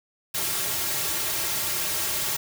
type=noise with comb filter; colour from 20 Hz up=white; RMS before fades=-27 dBFS; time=0.34-2.37 s; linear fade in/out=10 ms; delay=4 ms; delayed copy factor=-0.9; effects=none